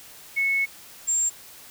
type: tone pair in turn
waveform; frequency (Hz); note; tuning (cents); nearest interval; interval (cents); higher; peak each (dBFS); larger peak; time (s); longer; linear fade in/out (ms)
sine; 2200 / 7400; C#7 / A#8; -14 / -14; octave + major sixth; 2100; second; -20; neither; 0.36-0.66 / 1.07-1.3; first; 20
effects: white hiss -46 dBFS RMS until 1.7 s